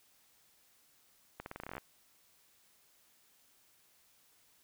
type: accelerating click train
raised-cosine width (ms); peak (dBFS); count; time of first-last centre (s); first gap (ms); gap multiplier
0.5; -27; 13; 1.4-1.781; 61; 0.87
effects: white hiss -68 dBFS RMS until 4.63 s